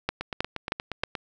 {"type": "two click trains", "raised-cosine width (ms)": 0.3, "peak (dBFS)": [-15, -9], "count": [9, 4], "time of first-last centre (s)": [[0.21, 1.152], [0.09, 1.036]], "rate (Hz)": [8.49, 3.17], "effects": []}